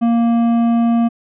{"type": "tone with hard clipping", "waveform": "triangle", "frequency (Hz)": 233.1, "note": "A#3", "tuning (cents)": 0, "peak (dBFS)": -13, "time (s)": [0.01, 1.09], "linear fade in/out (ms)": 20, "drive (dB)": 12, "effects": ["resampled to 8000 Hz"]}